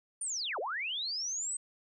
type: linear two-way sweep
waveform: sine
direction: down then up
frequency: 9397 to 370 to 8310 Hz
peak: -33 dBFS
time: 0.21-1.57 s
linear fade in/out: 5 ms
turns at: 0.59 s
effects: none